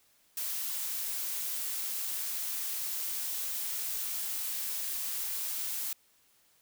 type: noise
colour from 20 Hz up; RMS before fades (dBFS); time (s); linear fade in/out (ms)
blue; -35; 0.37-5.93; 2
effects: white hiss -67 dBFS RMS until 6.61 s